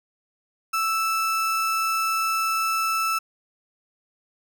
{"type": "tone", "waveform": "35% pulse", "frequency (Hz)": 1318.5, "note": "E6", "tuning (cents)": 0, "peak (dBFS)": -20, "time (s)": [0.73, 3.19], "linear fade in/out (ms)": 10, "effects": []}